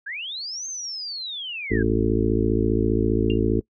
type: linear two-way sweep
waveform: sine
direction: up then down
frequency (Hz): 1534 to 6400 to 1534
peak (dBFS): -29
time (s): 0.06-1.83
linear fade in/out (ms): 10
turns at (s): 0.67
type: harmonic tone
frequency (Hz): 55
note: A1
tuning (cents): 0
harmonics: 1 / 2 / 4 / 5 / 6 / 7 / 8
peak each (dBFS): -26 / -26 / -26 / -26 / -26 / -26 / -26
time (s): 1.7-3.61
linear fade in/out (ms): 20
type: tone with exponential decay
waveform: sine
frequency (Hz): 2794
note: F7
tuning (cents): 0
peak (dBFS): -26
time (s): 3.3-3.39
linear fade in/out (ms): 1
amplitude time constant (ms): 19
effects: noise-tail reverb RT60 0.1 s tail -22 dB re dry